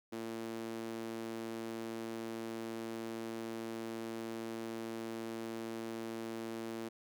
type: tone with high-pass filter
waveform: sawtooth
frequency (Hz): 113.6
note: A#2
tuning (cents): -44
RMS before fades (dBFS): -42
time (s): 0.12-6.89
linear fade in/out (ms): 10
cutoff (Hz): 290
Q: 2.9
effects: none